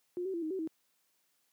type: tone with pitch steps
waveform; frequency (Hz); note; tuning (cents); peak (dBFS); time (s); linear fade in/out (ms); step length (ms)
sine; 355.8 / 381.6 / 338 / 313.7 / 379.5 / 320.1; F4 / G4 / E4 / D#4 / F#4 / D#4; +32 / -47 / +43 / +14 / +44 / +49; -33; 0.17-0.674; 0; 84
effects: white hiss -75 dBFS RMS until 1.52 s + high-pass 150 Hz 12 dB/octave